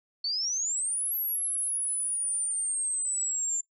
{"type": "exponential two-way sweep", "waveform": "sine", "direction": "up then down", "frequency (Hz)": [4400, 11710, 7240], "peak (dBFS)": -27, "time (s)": [0.24, 3.61], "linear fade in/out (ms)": 5, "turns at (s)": 1.15, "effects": ["noise-tail reverb RT60 0.1 s tail -23 dB re dry"]}